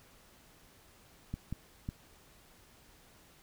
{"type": "clicks", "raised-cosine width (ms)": 5, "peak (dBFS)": -24, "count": 3, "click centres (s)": [1.34, 1.526, 1.889], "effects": ["pink hiss -61 dBFS RMS until 3.42 s"]}